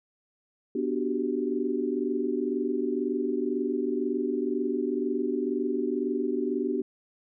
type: chord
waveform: sine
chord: G major seventh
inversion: first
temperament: equal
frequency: 246.9 / 293.7 / 370 / 392 Hz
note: B3 / D4 / F#4 / G4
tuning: 0 / 0 / 0 / 0 cents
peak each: -31 dBFS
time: 0.75-6.82 s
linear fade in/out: 5 ms
effects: none